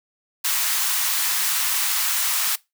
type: high-pass noise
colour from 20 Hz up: white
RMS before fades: -22 dBFS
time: 0.44-2.56 s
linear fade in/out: 10 ms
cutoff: 890 Hz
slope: 24 dB/octave
effects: noise-tail reverb RT60 0.2 s tail -21 dB re dry